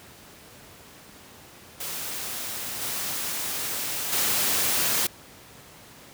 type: noise with level steps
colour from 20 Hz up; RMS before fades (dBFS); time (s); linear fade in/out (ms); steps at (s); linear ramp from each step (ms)
white; -33 / -30 / -24; 1.8-5.07; 5; 2.81 / 4.12; 10
effects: pink hiss -48 dBFS RMS until 6.13 s + high-pass 80 Hz 12 dB/octave